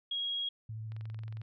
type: tone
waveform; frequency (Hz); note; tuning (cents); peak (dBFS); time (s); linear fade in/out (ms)
sine; 3293; G#7; -15; -32; 0.11-0.49; 5
type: tone with vibrato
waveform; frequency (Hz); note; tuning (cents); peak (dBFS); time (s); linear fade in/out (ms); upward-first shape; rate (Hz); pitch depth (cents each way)
sine; 110; A2; 0; -38; 0.69-1.42; 5; square; 14; 17
type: click train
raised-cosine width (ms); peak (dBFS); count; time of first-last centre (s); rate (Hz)
0.3; -38; 12; 0.92-1.415; 22.2
effects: none